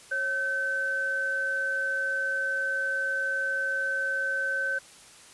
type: tone pair together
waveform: sine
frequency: 545.8 / 1534 Hz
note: C#5 / G6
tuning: -27 / -38 cents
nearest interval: octave + tritone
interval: 1789 cents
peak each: -36 / -26 dBFS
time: 0.11-4.79 s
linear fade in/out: 10 ms
effects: white hiss -51 dBFS RMS until 5.33 s + resampled to 24000 Hz